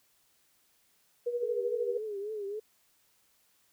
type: tone with tremolo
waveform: sine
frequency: 481.5 Hz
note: B4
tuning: 44 cents flat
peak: -27 dBFS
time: 1.26-1.98 s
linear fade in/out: 10 ms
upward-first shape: sine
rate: 13 Hz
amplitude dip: 65%
type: tone with vibrato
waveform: sine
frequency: 415.3 Hz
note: G#4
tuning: in tune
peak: -34 dBFS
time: 1.42-2.6 s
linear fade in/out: 10 ms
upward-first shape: triangle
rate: 3.6 Hz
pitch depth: 110 cents each way
effects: white hiss -69 dBFS RMS until 3.72 s